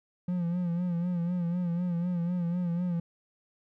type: tone with vibrato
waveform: triangle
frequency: 174.61 Hz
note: F3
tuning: in tune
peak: -25 dBFS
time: 0.28-3 s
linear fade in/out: 5 ms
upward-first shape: sine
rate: 4 Hz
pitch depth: 60 cents each way
effects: none